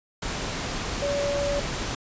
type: tone in noise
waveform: sine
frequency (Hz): 570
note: C#5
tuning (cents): +48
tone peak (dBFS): -24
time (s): 1.02-1.6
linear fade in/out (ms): 5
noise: pink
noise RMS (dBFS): -30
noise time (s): 0.22-1.95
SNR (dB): +3
effects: resampled to 16000 Hz